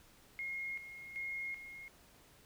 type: tone with tremolo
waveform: sine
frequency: 2148 Hz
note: C7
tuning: 45 cents sharp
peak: -38 dBFS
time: 0.39-1.88 s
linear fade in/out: 0 ms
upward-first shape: square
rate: 1.3 Hz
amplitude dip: 65%
effects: pink hiss -63 dBFS RMS until 2.45 s